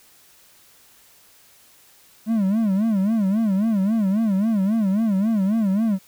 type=tone with vibrato; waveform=triangle; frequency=207.7 Hz; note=G#3; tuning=in tune; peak=-15 dBFS; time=2.26-5.99 s; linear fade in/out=50 ms; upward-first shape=sine; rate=3.7 Hz; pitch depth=170 cents each way; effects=white hiss -53 dBFS RMS until 6.07 s

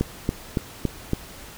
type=click train; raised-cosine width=3 ms; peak=-8 dBFS; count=5; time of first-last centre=0.01-1.134 s; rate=3.56 Hz; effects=pink hiss -42 dBFS RMS until 1.57 s

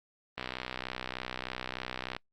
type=click train; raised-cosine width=0.3 ms; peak=-19 dBFS; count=114; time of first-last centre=0.38-2.165 s; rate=63.3 Hz; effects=noise-tail reverb RT60 0.1 s tail -26 dB re dry + Opus 32 kbps

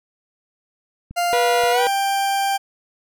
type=clicks; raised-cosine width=5 ms; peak=-23 / -29 dBFS; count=2; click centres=1.11 / 1.637 s
type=tone with pitch glide; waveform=40% pulse; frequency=698.5 to 788.6 Hz; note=F5 to G5; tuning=0 to +10 cents; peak=-17 dBFS; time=1.16-2.58 s; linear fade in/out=20 ms; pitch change=+210 cents; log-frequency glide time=1.71-1.83 s
type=harmonic tone; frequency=486.5 Hz; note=B4; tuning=26 cents flat; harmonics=1 / 2 / 3 / 4 / 5 / 6 / 7 / 8; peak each=-19 / -25 / -29 / -31 / -33 / -35 / -36 / -37 dBFS; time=1.33-1.87 s; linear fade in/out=0 ms
effects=none

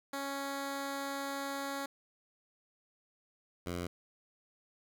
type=tone pair in turn; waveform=10% pulse; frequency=277.2 / 87.77 Hz; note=C#4 / F2; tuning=0 / +9 cents; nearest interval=octave + minor sixth; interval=1991 cents; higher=first; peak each=-28 dBFS; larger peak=neither; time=0.13-1.86 / 3.66-3.87 s; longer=first; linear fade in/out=5 ms; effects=none

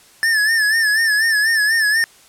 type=tone with vibrato; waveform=square; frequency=1754 Hz; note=A6; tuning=6 cents flat; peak=-14 dBFS; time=0.23-2.04 s; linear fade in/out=0 ms; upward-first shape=sine; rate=4.1 Hz; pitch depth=81 cents each way; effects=white hiss -48 dBFS RMS until 2.28 s + low-pass 11000 Hz 12 dB/octave

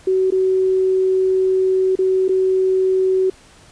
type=tone with dropouts; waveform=sine; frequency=376.5 Hz; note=F#4; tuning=30 cents sharp; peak=-13 dBFS; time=0.07-3.3 s; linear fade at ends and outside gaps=5 ms; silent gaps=0.305-0.321 / 1.955-1.988 / 2.282-2.291 s; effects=pink hiss -47 dBFS RMS until 3.71 s + resampled to 22050 Hz

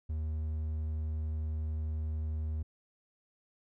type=tone; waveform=triangle; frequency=77.78 Hz; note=D#2; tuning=in tune; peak=-30 dBFS; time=0.09-2.63 s; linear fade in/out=10 ms; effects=none

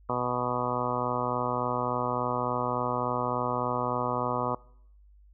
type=harmonic tone; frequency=123.47 Hz; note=B2; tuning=in tune; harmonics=1 / 2 / 3 / 4 / 5 / 6 / 7 / 8 / 9 / 10; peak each=-37 / -36 / -38 / -34 / -35 / -37 / -37 / -34 / -34 / -36 dBFS; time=0.09-4.55 s; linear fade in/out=5 ms; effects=noise-tail reverb RT60 0.7 s tail -24 dB re dry + added 50 Hz sine -53 dBFS peak until 5.33 s

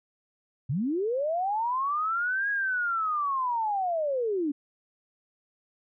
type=linear two-way sweep; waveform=sine; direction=up then down; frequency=115 to 1661.2 to 273.4 Hz; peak=-25 dBFS; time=0.69-4.52 s; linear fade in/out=10 ms; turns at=2.5 s; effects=none

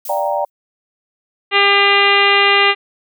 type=noise with exponential decay; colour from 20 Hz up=violet; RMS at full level=-26 dBFS; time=0.05-0.5 s; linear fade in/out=5 ms; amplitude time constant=96 ms
type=chord; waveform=sine; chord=G minor seventh; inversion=second; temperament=equal; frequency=587.3 / 698.5 / 784 / 932.3 Hz; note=D5 / F5 / G5 / Bb5; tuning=0 / 0 / 0 / 0 cents; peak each=-19 / -24 / -21 / -21 dBFS; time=0.09-0.45 s; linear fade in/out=5 ms
type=harmonic tone; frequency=400.8 Hz; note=G4; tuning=38 cents sharp; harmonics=1 / 2 / 3 / 4 / 5 / 6 / 7 / 8 / 9 / 10; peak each=-18 / -19 / -17 / -23 / -15 / -18 / -16 / -24 / -26 / -28 dBFS; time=1.51-2.75 s; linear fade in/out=50 ms
effects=none

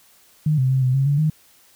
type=tone with pitch steps; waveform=sine; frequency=153 / 130 / 132.1 / 127.9 / 135.8 / 143.1 / 155 Hz; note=D#3 / C3 / C3 / C3 / C#3 / D3 / D#3; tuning=-29 / -11 / +17 / -39 / -35 / -45 / -6 cents; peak=-15 dBFS; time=0.46-1.3 s; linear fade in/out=5 ms; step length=120 ms; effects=white hiss -54 dBFS RMS until 1.75 s

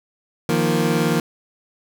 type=chord; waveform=25% pulse; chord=Eb suspended second; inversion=none; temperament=equal; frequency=155.56 / 174.61 / 233.1 Hz; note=Eb3 / F3 / Bb3; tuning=0 / 0 / 0 cents; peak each=-18 dBFS; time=0.49-1.2 s; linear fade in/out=2 ms; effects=none

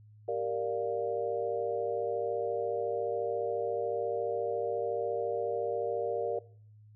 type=chord; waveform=sine; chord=G minor seventh; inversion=none; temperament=equal; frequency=392 / 466.2 / 587.3 / 698.5 Hz; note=G4 / Bb4 / D5 / F5; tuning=0 / 0 / 0 / 0 cents; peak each=-38 / -32 / -35 / -38 dBFS; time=0.28-6.39 s; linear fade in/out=5 ms; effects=noise-tail reverb RT60 0.5 s tail -20 dB re dry + added 106 Hz sine -53 dBFS peak until 6.95 s

